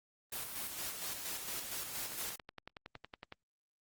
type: noise with tremolo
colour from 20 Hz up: white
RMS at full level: -40 dBFS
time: 0.32-2.36 s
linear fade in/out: 5 ms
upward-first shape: square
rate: 4.3 Hz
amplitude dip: 40%
type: click train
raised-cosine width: 0.3 ms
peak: -30 dBFS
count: 14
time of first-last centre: 2.12-3.324 s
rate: 10.8 Hz
effects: Opus 24 kbps